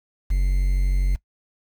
triangle tone with quantisation, 46.25 Hz, F#1, in tune, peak -15 dBFS, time 0.3-1.16 s, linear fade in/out 10 ms, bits 7, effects noise-tail reverb RT60 0.1 s tail -20 dB re dry

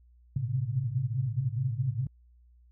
sine tone cluster, 109.3 / 121 / 130.8 / 135.5 Hz, A2 / B2 / C3 / C#3, -11 / -35 / 0 / -39 cents, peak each -33 / -34 / -33 / -32 dBFS, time 0.36-2.07 s, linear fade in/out 5 ms, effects added 60 Hz sine -56 dBFS peak until 2.71 s

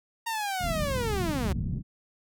sawtooth linear sweep, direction down, 933 to 174.61 Hz, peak -25 dBFS, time 0.26-1.53 s, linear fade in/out 10 ms
white low-pass noise, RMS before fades -31 dBFS, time 0.59-1.83 s, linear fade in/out 50 ms, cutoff 190 Hz, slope 24 dB/octave
effects none

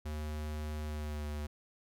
square tone with pitch glide, 76 to 74.44 Hz, D#2 to D2, -40 to +24 cents, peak -37 dBFS, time 0.05-1.47 s, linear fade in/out 10 ms, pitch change -36 cents, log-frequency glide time 0.85-1.23 s, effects none

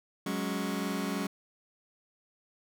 sawtooth chord, F# suspended second, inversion none, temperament just, 185 / 208.1 / 277.5 Hz, F#3 / G#3 / C#4, 0 / +4 / +2 cents, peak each -31 dBFS, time 0.26-1.27 s, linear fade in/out 5 ms, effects none

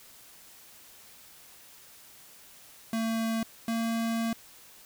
square tone pair in turn, 225.5 / 228.1 Hz, A3 / A#3, +43 / -37 cents, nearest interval unison, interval 20 cents, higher second, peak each -28 dBFS, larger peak neither, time 2.93-3.43 / 3.68-4.33 s, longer second, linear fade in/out 2 ms, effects white hiss -53 dBFS RMS until 4.85 s

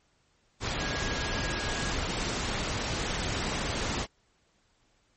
sine tone in noise, 1648 Hz, G#6, 14 cents flat, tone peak -38 dBFS, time 0.78-1.94 s, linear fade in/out 50 ms, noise pink, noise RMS -31 dBFS, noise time 0.6-4.07 s, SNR -10 dB, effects pink hiss -69 dBFS RMS until 5.16 s + MP3 32 kbps

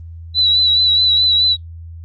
sine tone with vibrato, 3951 Hz, B7, in tune, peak -10 dBFS, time 0.34-1.57 s, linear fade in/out 50 ms, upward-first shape triangle, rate 4.7 Hz, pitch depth 48 cents each way, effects added 83 Hz sine -30 dBFS peak until 2.04 s + Opus 24 kbps

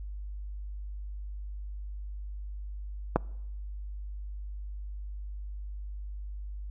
clicks, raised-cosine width 1 ms, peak -8 / -21 dBFS, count 2, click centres 3.16 / 3.166 s, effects noise-tail reverb RT60 0.9 s tail -25 dB re dry + added 50 Hz sine -36 dBFS peak until 6.7 s

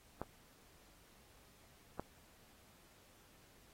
clicks, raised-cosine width 1 ms, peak -26 dBFS, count 2, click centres 0.216 / 1.996 s, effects pink hiss -66 dBFS RMS until 3.73 s + AAC 48 kbps

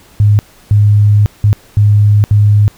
sine tone bursts at uneven times, 103.83 Hz, G#2, in tune, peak -4 dBFS, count 5, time 0.2-0.39 / 0.71-1.26 / 1.44-1.53 / 1.77-2.24 / 2.31-2.68 s, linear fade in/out 0 ms, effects pink hiss -43 dBFS RMS until 2.77 s

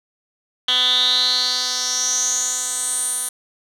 10% pulse tone with band-pass filter sweep, 251.1 Hz, B3, 29 cents sharp, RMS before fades -20 dBFS, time 0.68-3.29 s, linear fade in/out 5 ms, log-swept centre 3200 to 9900 Hz, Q 7.4, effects none

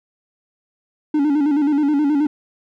triangle tone with vibrato, 291.6 Hz, D4, 12 cents flat, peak -12 dBFS, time 1.14-2.27 s, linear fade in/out 5 ms, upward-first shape square, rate 9.4 Hz, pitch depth 70 cents each way, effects none

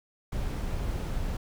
brown noise, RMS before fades -31 dBFS, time 0.32-1.37 s, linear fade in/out 5 ms, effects none

